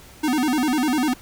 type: tone with vibrato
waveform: square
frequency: 277.2 Hz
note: C#4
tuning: in tune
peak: -19 dBFS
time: 0.23-1.14 s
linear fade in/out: 10 ms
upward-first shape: square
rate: 10 Hz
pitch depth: 180 cents each way
effects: pink hiss -46 dBFS RMS until 1.21 s